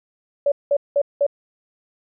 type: tone bursts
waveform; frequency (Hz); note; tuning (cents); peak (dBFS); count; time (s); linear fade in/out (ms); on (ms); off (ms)
sine; 569; C#5; +45; -14; 4; 0.46-1.266; 5; 59; 190
effects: none